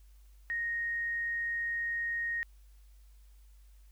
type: tone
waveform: sine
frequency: 1864.7 Hz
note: A#6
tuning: in tune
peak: -31 dBFS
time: 0.5-2.43 s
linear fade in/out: 0 ms
effects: added 50 Hz sine -54 dBFS peak until 3.91 s + white hiss -71 dBFS RMS until 3.91 s